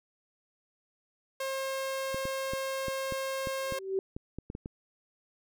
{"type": "tone", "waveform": "sawtooth", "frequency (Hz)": 535, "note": "C5", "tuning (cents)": 38, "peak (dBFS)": -28, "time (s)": [1.4, 3.79], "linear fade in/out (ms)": 5}
{"type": "clicks", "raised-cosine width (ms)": 3, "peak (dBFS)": -25, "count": 12, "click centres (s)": [2.145, 2.254, 2.535, 2.883, 3.123, 3.472, 3.723, 4.165, 4.386, 4.501, 4.551, 4.659]}
{"type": "tone with exponential growth", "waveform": "sine", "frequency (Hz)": 384.3, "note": "G4", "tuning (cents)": -34, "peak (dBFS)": -24, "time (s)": [3.57, 3.99], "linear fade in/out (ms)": 1, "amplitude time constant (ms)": 90}
{"effects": []}